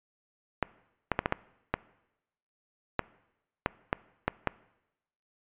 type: clicks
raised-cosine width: 0.5 ms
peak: -10 dBFS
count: 11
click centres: 0.627 / 1.117 / 1.191 / 1.259 / 1.324 / 1.74 / 2.993 / 3.661 / 3.929 / 4.28 / 4.473 s
effects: noise-tail reverb RT60 0.9 s tail -21 dB re dry + resampled to 8000 Hz